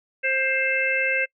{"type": "harmonic tone", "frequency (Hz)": 528, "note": "C5", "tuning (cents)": 16, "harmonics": [1, 3, 4, 5], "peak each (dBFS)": [-28, -26, -25, -25], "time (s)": [0.23, 1.26], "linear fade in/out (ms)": 20, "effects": ["noise-tail reverb RT60 0.1 s tail -25 dB re dry"]}